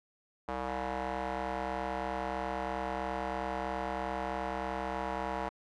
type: tone with band-pass filter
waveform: square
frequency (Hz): 64.6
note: C2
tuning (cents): -21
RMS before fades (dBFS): -36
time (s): 0.48-5.49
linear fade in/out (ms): 5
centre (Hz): 840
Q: 1.5
effects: AAC 32 kbps